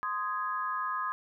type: chord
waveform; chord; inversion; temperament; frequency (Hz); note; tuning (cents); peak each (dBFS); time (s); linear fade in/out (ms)
sine; Ab major; first; just; 1038.3 / 1245.9 / 1661.2; C6 / Eb6 / Ab6; -14 / +2 / 0; -34 / -33 / -38; 0.03-1.12; 0
effects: none